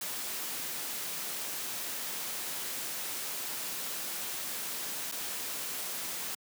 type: noise with dropouts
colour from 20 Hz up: white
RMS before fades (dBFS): -37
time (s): 0.01-6.35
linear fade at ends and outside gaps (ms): 5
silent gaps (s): 5.116-5.121
effects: high-pass 150 Hz 12 dB/octave